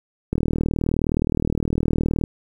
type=click train; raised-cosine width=3 ms; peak=-8 dBFS; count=76; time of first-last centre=0.33-2.238 s; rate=39.3 Hz; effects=8-bit